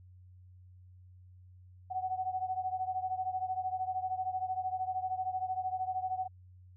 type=beating tone pair; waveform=sine; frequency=743 / 756 Hz; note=F#5 / F#5; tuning=+7 / +37 cents; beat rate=13 Hz; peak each=-34 / -37 dBFS; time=1.9-6.28 s; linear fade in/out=20 ms; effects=added 91 Hz sine -53 dBFS peak until 6.76 s